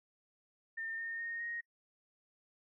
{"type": "tone with pitch steps", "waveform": "sine", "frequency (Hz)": [1810, 1830, 1850.2, 1870.6], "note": ["A6", "A#6", "A#6", "A#6"], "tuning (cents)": [48, -32, -13, 6], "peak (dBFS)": -38, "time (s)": [0.77, 1.61], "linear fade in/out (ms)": 10, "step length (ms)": 210, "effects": ["noise-tail reverb RT60 0.1 s tail -24 dB re dry"]}